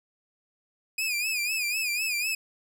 sawtooth tone with vibrato, 2489 Hz, D#7, in tune, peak -23 dBFS, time 0.98-2.35 s, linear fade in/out 5 ms, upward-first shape sine, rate 4 Hz, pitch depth 100 cents each way, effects none

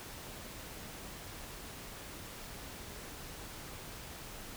silence, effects pink hiss -47 dBFS RMS until 4.56 s

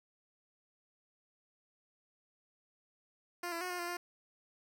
10% pulse tone with pitch steps, 350.2 / 336.6 / 363.3 / 356.4 / 346.8 / 351.5 Hz, F4 / E4 / F#4 / F4 / F4 / F4, +5 / +36 / -32 / +35 / -12 / +11 cents, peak -29 dBFS, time 3.43-3.97 s, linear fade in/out 5 ms, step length 90 ms, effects none

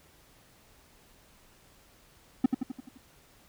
triangle tone with echo, 256.8 Hz, C4, 32 cents flat, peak -15 dBFS, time 2.44-2.46 s, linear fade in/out 5 ms, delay 86 ms, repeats 6, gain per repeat -5 dB, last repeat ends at 2.976 s, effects pink hiss -60 dBFS RMS until 3.48 s

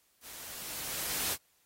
white noise with level ramp, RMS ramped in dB -48 to -31 dBFS, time 0.21-1.37 s, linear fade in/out 50 ms, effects white hiss -70 dBFS RMS until 1.65 s + AAC 48 kbps

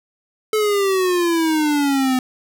square exponential sweep, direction down, 435.8 to 253.4 Hz, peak -16 dBFS, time 0.53-2.19 s, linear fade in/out 2 ms, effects none

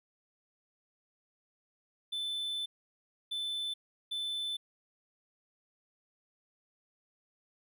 triangle tone bursts at uneven times, 3520 Hz, A7, in tune, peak -32 dBFS, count 3, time 2.12-2.66 / 3.31-3.74 / 4.11-4.57 s, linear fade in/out 10 ms, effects none

